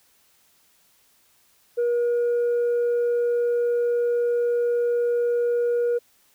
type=tone; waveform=sine; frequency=478.1 Hz; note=A#4; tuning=44 cents sharp; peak=-17 dBFS; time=1.77-5.99 s; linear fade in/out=20 ms; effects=tanh soft clip ceiling -18 dBFS + white hiss -61 dBFS RMS until 6.34 s